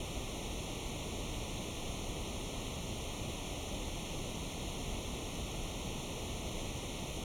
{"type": "noise with comb filter", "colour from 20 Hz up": "pink", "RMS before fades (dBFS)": -40, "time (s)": [0, 7.24], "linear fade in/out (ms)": 2, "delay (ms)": 0.31, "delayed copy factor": 1, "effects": ["low-pass 9000 Hz 12 dB/octave"]}